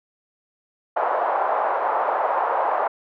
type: band-pass noise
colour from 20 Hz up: white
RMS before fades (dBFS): -22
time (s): 0.96-2.88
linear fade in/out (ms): 10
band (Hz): 590 to 1000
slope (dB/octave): 24
effects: none